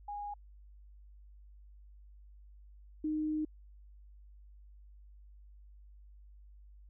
sine tone pair in turn, 822 / 307.9 Hz, G#5 / D#4, -18 / -18 cents, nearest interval octave + perfect fourth, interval 1700 cents, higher first, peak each -38 / -31 dBFS, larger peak second, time 0.08-0.34 / 3.04-3.45 s, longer second, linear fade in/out 5 ms, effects added 50 Hz sine -53 dBFS peak until 6.89 s

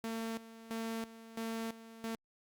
sawtooth tone with tremolo, 226 Hz, A3, 47 cents sharp, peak -33 dBFS, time 0.04-2.15 s, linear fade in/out 0 ms, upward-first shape square, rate 1.5 Hz, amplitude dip 80%, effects Opus 48 kbps

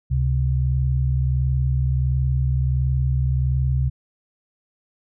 sine tone pair together, 69.3 / 130.73 Hz, C#2 / C3, 0 / -1 cents, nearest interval major seventh, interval 1099 cents, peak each -20 dBFS, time 0.1-3.9 s, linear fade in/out 20 ms, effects none

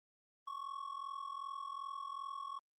triangle ring-modulated tone, 1108 Hz, C#6, 1 cent flat, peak -37 dBFS, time 0.47-2.59 s, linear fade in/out 2 ms, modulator 21.3 Hz, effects Opus 32 kbps

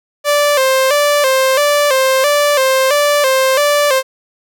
sawtooth tone with vibrato, 554.4 Hz, C#5, in tune, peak -6 dBFS, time 0.24-4.03 s, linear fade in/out 50 ms, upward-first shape square, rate 1.5 Hz, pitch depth 89 cents each way, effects none

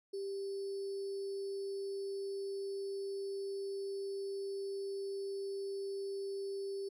sine tone with sample-and-hold, 393.6 Hz, G4, 7 cents sharp, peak -37 dBFS, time 0.13-6.89 s, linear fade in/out 10 ms, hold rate 4900 Hz, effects low-pass 10000 Hz 12 dB/octave

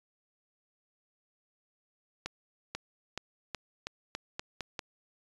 accelerating click train, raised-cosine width 0.2 ms, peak -18 dBFS, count 9, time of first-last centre 2.26-4.792 s, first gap 490 ms, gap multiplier 0.87, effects resampled to 24000 Hz

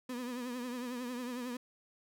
35% pulse tone with vibrato, 246.9 Hz, B3, in tune, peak -36 dBFS, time 0.09-1.57 s, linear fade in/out 5 ms, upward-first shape triangle, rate 11 Hz, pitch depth 80 cents each way, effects none

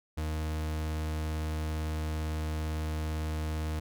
40% pulse tone, 77.78 Hz, D#2, in tune, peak -30 dBFS, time 0.17-3.8 s, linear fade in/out 10 ms, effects none

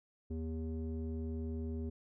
square tone with low-pass filter, 80 Hz, D#2, 49 cents sharp, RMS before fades -39 dBFS, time 0.3-1.9 s, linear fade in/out 10 ms, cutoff 330 Hz, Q 6.2, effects none

